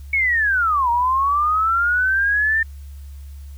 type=linear two-way sweep; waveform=sine; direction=down then up; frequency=2233 to 932.3 to 1808 Hz; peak=-15 dBFS; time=0.13-2.63 s; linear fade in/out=5 ms; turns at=0.9 s; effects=added 70 Hz sine -33 dBFS peak until 3.57 s + white hiss -55 dBFS RMS until 3.57 s